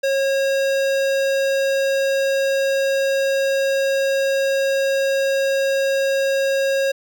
square tone with notch filter, 544 Hz, C#5, 33 cents flat, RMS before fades -19 dBFS, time 0.03-6.92 s, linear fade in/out 10 ms, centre 11000 Hz, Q 0.89, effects none

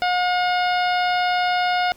harmonic tone, 720 Hz, F#5, 47 cents flat, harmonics 1 / 2 / 3 / 4 / 5 / 6 / 7, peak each -19 / -25 / -29 / -31 / -33 / -35 / -36 dBFS, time 0.02-1.92 s, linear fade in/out 0 ms, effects pink hiss -51 dBFS RMS until 1.96 s

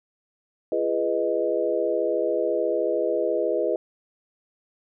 sine chord, F half-diminished seventh, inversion none, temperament equal with one note detuned, 341.4 / 415.3 / 493.9 / 622.3 Hz, F4 / Ab4 / Cb5 / Eb5, -39 / 0 / 0 / 0 cents, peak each -28 / -27 / -26 / -26 dBFS, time 0.72-3.76 s, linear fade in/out 2 ms, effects none

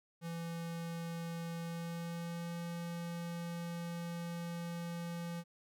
square tone with pitch glide, 167.8 to 170.54 Hz, E3 to F3, +31 to -41 cents, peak -40 dBFS, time 0.21-5.44 s, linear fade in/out 50 ms, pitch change +28 cents, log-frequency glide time 1.6-2.58 s, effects none

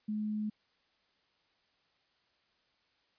sine tone, 212.5 Hz, G#3, 40 cents sharp, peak -32 dBFS, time 0.08-0.5 s, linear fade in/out 10 ms, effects white hiss -73 dBFS RMS until 3.18 s + resampled to 11025 Hz

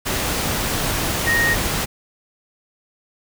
sine tone in noise, 1864.7 Hz, A#6, in tune, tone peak -16 dBFS, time 1.26-1.55 s, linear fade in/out 20 ms, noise pink, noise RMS -22 dBFS, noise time 0.05-1.86 s, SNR +3 dB, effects none

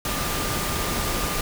sine tone in noise, 1200 Hz, D6, 37 cents sharp, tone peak -34 dBFS, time 0.05-1.41 s, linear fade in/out 2 ms, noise pink, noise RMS -26 dBFS, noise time 0.05-1.41 s, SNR -11 dB, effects none

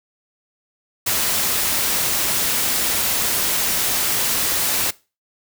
white noise, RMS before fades -20 dBFS, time 1.06-4.91 s, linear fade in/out 10 ms, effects noise-tail reverb RT60 0.3 s tail -21 dB re dry

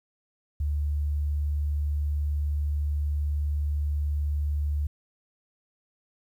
sine tone, 73.42 Hz, D2, in tune, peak -24 dBFS, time 0.6-4.87 s, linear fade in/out 5 ms, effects 10-bit

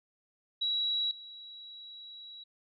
sine tone with level steps, 3890 Hz, B7, 27 cents flat, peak -28 / -45 dBFS, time 0.61-2.44 s, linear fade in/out 10 ms, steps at 1.11 s, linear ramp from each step 2 ms, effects none

